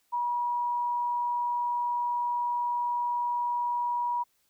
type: tone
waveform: sine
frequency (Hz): 964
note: B5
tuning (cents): -42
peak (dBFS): -26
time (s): 0.12-4.24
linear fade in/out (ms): 20
effects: white hiss -71 dBFS RMS until 4.49 s